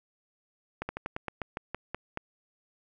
slowing click train, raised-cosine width 0.5 ms, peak -18 dBFS, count 11, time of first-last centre 0.82-2.174 s, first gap 70 ms, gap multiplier 1.14, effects none

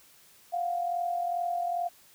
sine tone pair together, 698.5 / 740.9 Hz, F5 / F#5, 0 / +2 cents, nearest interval minor second, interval 102 cents, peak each -28 / -36 dBFS, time 0.52-1.89 s, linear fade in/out 20 ms, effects white hiss -58 dBFS RMS until 2.14 s

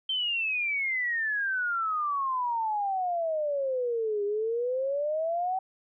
sine exponential two-way sweep, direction down then up, 3136 to 403 to 766 Hz, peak -26 dBFS, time 0.09-5.59 s, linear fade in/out 5 ms, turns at 4.24 s, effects none

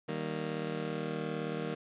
20% pulse chord, Eb major, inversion none, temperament just, 155.56 / 194.45 / 233.3 Hz, Eb3 / G3 / Bb3, 0 / -14 / +2 cents, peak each -33 / -35 / -35 dBFS, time 0.08-1.75 s, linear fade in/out 10 ms, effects resampled to 8000 Hz + 10-bit

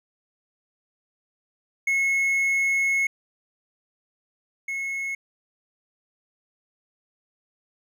triangle tone pair in turn, 2180 / 2180 Hz, C#7 / C#7, -29 / -29 cents, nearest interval unison, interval 0 cents, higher neither, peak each -18 / -25 dBFS, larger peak first, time 1.87-3.07 / 4.68-5.15 s, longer first, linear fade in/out 5 ms, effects none

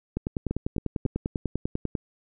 two click trains, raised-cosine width 3 ms, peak -14 / -14 dBFS, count 3 / 19, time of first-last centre 0.51-1.053 / 0.17-1.952 s, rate 3.68 / 10.1 Hz, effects none

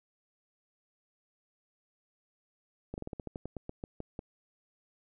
slowing click train, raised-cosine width 2 ms, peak -25 dBFS, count 14, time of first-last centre 2.94-4.191 s, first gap 39 ms, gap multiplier 1.14, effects none

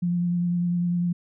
sine tone with vibrato, 174.8 Hz, F3, 2 cents sharp, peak -21 dBFS, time 0.02-1.13 s, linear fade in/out 10 ms, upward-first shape triangle, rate 10 Hz, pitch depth 21 cents each way, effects none

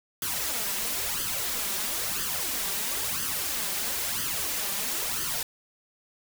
white noise with flanger, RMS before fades -30 dBFS, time 0.22-5.43 s, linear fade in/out 2 ms, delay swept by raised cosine 0.63 to 5.13 ms, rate 1 Hz, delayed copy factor +0.7, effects none

